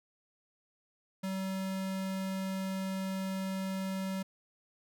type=tone; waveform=square; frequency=190.9 Hz; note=G3; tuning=46 cents flat; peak=-34 dBFS; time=1.23-4.23 s; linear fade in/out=10 ms; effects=none